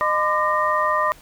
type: tone cluster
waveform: sine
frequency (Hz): 612 / 1019 / 1194 / 1857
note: D#5 / C6 / D6 / A#6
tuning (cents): -29 / -46 / +28 / -7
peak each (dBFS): -24 / -22 / -21 / -26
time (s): 0.01-1.12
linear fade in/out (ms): 0
effects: pink hiss -48 dBFS RMS until 1.21 s